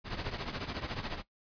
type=noise with tremolo; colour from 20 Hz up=pink; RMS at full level=-34 dBFS; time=0.04-1.23 s; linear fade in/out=50 ms; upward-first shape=triangle; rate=14 Hz; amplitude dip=80%; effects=noise-tail reverb RT60 0.1 s tail -17 dB re dry + resampled to 11025 Hz